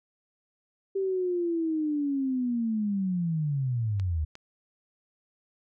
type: linear sweep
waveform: sine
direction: down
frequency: 392 to 73.42 Hz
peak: -25 dBFS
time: 0.95-4.25 s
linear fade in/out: 10 ms
type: clicks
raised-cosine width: 0.2 ms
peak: -27 dBFS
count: 2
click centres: 3.998 / 4.354 s
effects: none